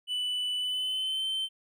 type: tone with pitch glide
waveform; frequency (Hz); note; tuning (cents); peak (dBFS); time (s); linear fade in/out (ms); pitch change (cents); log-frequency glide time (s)
triangle; 2981 to 3095; F#7 to G7; +12 to -23; -27; 0.07-1.49; 50; +65; 0.58-1.25
effects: none